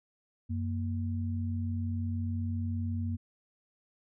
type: tone pair together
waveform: sine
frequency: 93.04 / 233.5 Hz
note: F#2 / A#3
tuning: +10 / +3 cents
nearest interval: octave + major third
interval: 1593 cents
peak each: -31 / -36 dBFS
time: 0.49-3.17 s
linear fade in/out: 20 ms
effects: none